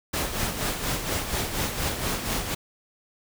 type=noise with tremolo; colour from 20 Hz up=pink; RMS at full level=-26 dBFS; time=0.13-2.55 s; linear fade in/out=10 ms; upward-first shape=sine; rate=4.2 Hz; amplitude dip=55%; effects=none